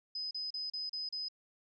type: tone bursts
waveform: sine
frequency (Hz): 5030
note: D#8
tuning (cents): +18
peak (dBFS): -36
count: 6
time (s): 0.15-1.285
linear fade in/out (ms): 5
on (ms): 160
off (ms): 35
effects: none